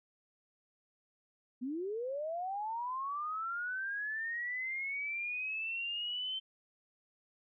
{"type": "linear sweep", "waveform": "sine", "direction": "up", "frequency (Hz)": [236.2, 3103], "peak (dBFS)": -35, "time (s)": [1.61, 6.4], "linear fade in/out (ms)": 20, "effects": []}